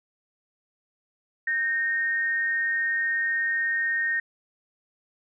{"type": "tone pair together", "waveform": "sine", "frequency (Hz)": [1568, 1848.1], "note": ["G6", "A#6"], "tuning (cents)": [0, -15], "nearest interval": "minor third", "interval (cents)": 285, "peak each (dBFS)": [-33, -23], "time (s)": [1.47, 4.2], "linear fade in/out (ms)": 5, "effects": []}